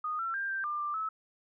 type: tone with pitch steps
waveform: sine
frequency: 1236 / 1347 / 1592 / 1572 / 1195 / 1185 / 1299 Hz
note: D#6 / E6 / G6 / G6 / D6 / D6 / E6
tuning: -12 / +37 / +26 / +4 / +30 / +15 / -26 cents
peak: -31 dBFS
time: 0.04-1.09 s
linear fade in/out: 5 ms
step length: 150 ms
effects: none